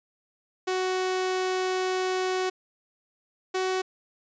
sawtooth tone pair in turn, 371.6 / 374 Hz, F#4 / F#4, +7 / +19 cents, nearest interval unison, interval 12 cents, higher second, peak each -21 dBFS, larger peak neither, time 0.67-2.5 / 3.54-3.82 s, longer first, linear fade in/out 10 ms, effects resampled to 16000 Hz

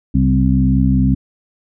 harmonic tone with a mistuned harmonic, 65.2 Hz, C2, 5 cents flat, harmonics 1 / 2 / 3 / 4, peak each -16 / -16 / -16 / -16 dBFS, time 0.14-1.15 s, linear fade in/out 10 ms, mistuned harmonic 2, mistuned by +38 cents, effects none

